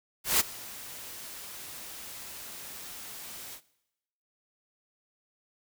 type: noise with ADSR envelope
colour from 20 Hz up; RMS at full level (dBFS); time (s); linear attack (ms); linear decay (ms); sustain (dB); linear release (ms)
white; -22; 0.24-3.61; 160; 18; -21; 72
effects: noise-tail reverb RT60 0.9 s tail -20 dB re dry